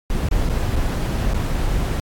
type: noise with dropouts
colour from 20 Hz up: brown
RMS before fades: -20 dBFS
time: 0.1-2 s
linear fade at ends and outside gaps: 1 ms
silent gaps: 0.287-0.313 / 0.491-0.496 / 0.758-0.761 / 1.336-1.343 s
effects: AAC 64 kbps